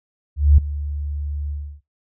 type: tone with ADSR envelope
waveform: sine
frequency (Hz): 72.8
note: D2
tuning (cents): -15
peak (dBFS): -6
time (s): 0.36-1.81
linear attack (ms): 220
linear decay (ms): 4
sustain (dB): -17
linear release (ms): 310
effects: noise-tail reverb RT60 0.2 s tail -22 dB re dry